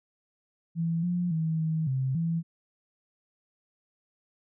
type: tone with pitch steps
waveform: sine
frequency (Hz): 166.1 / 176.5 / 160.6 / 159.3 / 132 / 165.9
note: E3 / F3 / E3 / D#3 / C3 / E3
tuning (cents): +13 / +19 / -45 / +41 / +16 / +11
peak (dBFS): -25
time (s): 0.75-2.43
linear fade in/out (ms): 50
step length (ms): 280
effects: none